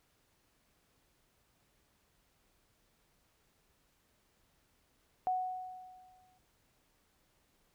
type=tone with exponential decay; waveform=sine; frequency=740 Hz; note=F#5; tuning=in tune; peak=-28 dBFS; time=5.27-6.38 s; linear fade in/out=0 ms; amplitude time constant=240 ms; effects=pink hiss -73 dBFS RMS until 7.74 s